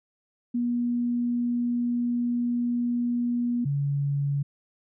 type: tone pair in turn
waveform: sine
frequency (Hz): 240.7 / 141.62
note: B3 / C#3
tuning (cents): -44 / +37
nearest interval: major sixth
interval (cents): 919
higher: first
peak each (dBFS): -23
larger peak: neither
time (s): 0.54-3.65 / 3.65-4.43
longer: first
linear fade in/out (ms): 10
effects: none